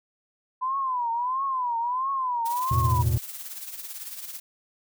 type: tone with vibrato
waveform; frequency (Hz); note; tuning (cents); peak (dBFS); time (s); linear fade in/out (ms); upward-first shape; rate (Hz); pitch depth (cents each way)
sine; 1005; B5; +30; -24; 0.61-3.03; 20; triangle; 1.5; 170
type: noise with tremolo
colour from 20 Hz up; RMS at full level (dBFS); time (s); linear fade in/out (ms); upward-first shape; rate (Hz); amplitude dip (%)
blue; -35; 2.45-4.4; 10; triangle; 18; 65
type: chord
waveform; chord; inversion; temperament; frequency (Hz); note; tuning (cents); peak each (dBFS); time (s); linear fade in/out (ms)
triangle; E suspended fourth; none; just; 82.41 / 109.88 / 123.61; E2 / A2 / B2; 0 / -2 / +2; -23; 2.71-3.18; 5
effects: none